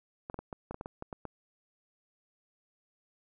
clicks, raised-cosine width 1 ms, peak -25 dBFS, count 11, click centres 0.299 / 0.343 / 0.39 / 0.528 / 0.71 / 0.744 / 0.811 / 0.859 / 1.024 / 1.128 / 1.253 s, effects none

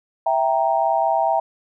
sine chord, E diminished, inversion none, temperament equal, 659.3 / 784 / 932.3 Hz, E5 / G5 / Bb5, 0 / 0 / 0 cents, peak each -20 / -20 / -22 dBFS, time 0.26-1.4 s, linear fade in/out 5 ms, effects none

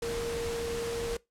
sine tone in noise, 466.2 Hz, A#4, in tune, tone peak -31 dBFS, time 0.02-1.17 s, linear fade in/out 5 ms, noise pink, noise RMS -38 dBFS, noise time 0.02-1.17 s, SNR +4 dB, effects noise-tail reverb RT60 0.2 s tail -22 dB re dry + low-pass 10000 Hz 12 dB/octave

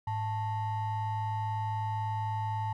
triangle ring-modulated tone, 493.9 Hz, B4, in tune, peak -25 dBFS, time 0.07-2.73 s, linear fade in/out 5 ms, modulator 388 Hz, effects none

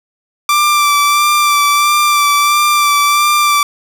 sawtooth tone with vibrato, 1174.7 Hz, D6, in tune, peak -5 dBFS, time 0.49-3.63 s, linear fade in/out 2 ms, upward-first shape sine, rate 1.5 Hz, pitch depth 21 cents each way, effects none

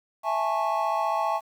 triangle chord, A major seventh, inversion second, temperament just, 660 / 825 / 880 / 1100 Hz, E5 / G#5 / A5 / C#6, +2 / -12 / 0 / -14 cents, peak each -27 dBFS, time 0.23-1.41 s, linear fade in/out 50 ms, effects 9-bit

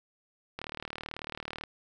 click train, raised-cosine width 0.3 ms, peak -21 dBFS, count 41, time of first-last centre 0.59-1.637 s, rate 38.2 Hz, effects none

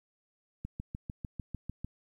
click train, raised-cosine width 5 ms, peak -25 dBFS, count 9, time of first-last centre 0.65-1.846 s, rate 6.69 Hz, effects 11-bit

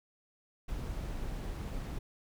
brown noise, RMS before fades -38 dBFS, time 0.68-1.99 s, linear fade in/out 10 ms, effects none

